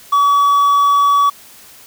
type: tone with quantisation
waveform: triangle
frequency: 1138 Hz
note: C#6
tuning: 45 cents sharp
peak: -7 dBFS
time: 0.12-1.3 s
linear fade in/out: 10 ms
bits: 6
effects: white hiss -41 dBFS RMS until 1.86 s